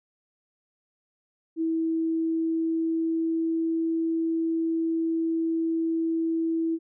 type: tone with pitch glide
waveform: sine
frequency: 325.2 to 327.5 Hz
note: E4 to E4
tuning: -23 to -11 cents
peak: -23 dBFS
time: 1.56-6.79 s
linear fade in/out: 50 ms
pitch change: +12 cents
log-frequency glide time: 1.95-3.84 s
effects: none